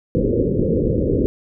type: low-pass noise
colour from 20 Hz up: white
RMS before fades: -18 dBFS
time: 0.15-1.26 s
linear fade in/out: 0 ms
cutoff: 530 Hz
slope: 96 dB/octave
effects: none